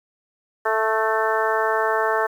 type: harmonic tone with a mistuned harmonic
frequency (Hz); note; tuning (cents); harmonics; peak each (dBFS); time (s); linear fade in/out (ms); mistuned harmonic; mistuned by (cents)
220; A3; 0; 2 / 3 / 4 / 5 / 6 / 7 / 8; -24 / -25 / -25 / -26 / -28 / -28 / -28; 0.65-2.27; 10; 8; +20
effects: 8-bit